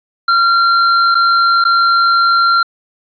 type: tone with dropouts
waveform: square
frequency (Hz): 1376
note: F6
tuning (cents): -26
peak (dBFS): -9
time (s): 0.28-2.63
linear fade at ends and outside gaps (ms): 5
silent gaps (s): 1.146-1.151 / 1.641-1.65
effects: resampled to 11025 Hz + 8-bit